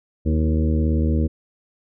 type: harmonic tone with a mistuned harmonic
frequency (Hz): 77.8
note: D#2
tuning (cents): 0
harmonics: 1 / 2 / 3 / 4 / 5 / 6 / 7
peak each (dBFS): -18 / -26 / -24 / -27 / -35 / -32 / -36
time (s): 0.25-1.28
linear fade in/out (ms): 20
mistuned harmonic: 4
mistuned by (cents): +35
effects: none